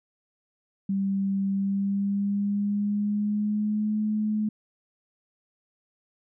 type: tone with pitch glide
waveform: sine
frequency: 195.7 to 213.4 Hz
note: G3 to G#3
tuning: -3 to +47 cents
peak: -23 dBFS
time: 0.89-4.49 s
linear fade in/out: 5 ms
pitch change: +150 cents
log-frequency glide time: 1.51-3.98 s
effects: none